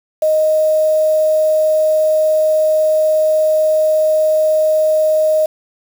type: tone with quantisation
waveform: sine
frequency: 622.3 Hz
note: D#5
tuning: in tune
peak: -10 dBFS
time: 0.22-5.46 s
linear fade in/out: 5 ms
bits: 5
effects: none